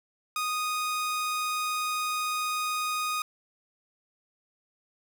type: tone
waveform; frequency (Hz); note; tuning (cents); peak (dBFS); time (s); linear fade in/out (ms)
sawtooth; 1241; D#6; -5; -24; 0.36-3.22; 2
effects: none